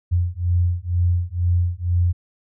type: beating tone pair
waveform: sine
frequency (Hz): 86.9 / 89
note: F2 / F2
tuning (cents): -8 / +33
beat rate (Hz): 2.1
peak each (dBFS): -20 / -20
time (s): 0.11-2.13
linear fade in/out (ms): 20
effects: none